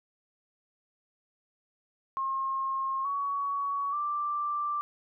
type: tone with pitch steps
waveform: sine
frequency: 1073 / 1123.7 / 1176.9 Hz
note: C6 / C#6 / D6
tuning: +43 / +23 / +3 cents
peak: -28 dBFS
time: 2.17-4.81 s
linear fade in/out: 0 ms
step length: 880 ms
effects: none